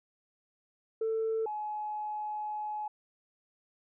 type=tone pair in turn; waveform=sine; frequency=445.1 / 846.6 Hz; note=A4 / G#5; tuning=+20 / +33 cents; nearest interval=major seventh; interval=1113 cents; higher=second; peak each=-27 / -33 dBFS; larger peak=first; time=1.01-1.46 / 1.46-2.88 s; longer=second; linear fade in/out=5 ms; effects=tanh soft clip ceiling -25 dBFS